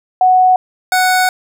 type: tone pair in turn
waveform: sine / 25% pulse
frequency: 740 / 740 Hz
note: F#5 / F#5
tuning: 0 / 0 cents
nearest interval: unison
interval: 0 cents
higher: neither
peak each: -6 dBFS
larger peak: neither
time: 0.21-0.56 / 0.92-1.29 s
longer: second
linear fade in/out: 2 ms
effects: none